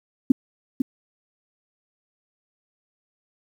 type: tone with echo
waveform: sine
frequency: 261.7 Hz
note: C4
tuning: in tune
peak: -9 dBFS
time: 0.3-0.32 s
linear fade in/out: 5 ms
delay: 500 ms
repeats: 1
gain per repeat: -7 dB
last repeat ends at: 0.82 s
effects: 8-bit